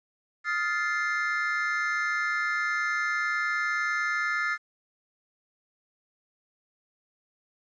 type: chord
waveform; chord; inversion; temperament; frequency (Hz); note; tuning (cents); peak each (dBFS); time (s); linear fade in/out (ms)
triangle; F dominant seventh; third; just; 1257.2 / 1396.9 / 1746.1 / 2095; Eb6 / F6 / A6 / C7; +18 / 0 / -14 / +2; -32 / -29 / -28 / -30; 0.44-4.58; 50
effects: resampled to 16000 Hz + 10-bit